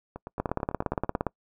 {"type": "two click trains", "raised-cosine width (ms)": 1, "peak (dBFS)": [-23, -12], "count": [10, 16], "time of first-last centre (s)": [[0.16, 1.156], [0.4, 1.267]], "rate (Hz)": [9.04, 17.3], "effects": ["noise-tail reverb RT60 0.1 s tail -26 dB re dry"]}